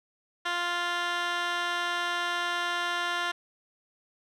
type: tone with band-pass filter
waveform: 15% pulse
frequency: 349.2 Hz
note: F4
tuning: in tune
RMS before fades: -30 dBFS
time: 0.45-3.32 s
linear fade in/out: 10 ms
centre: 2200 Hz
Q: 1.6
effects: none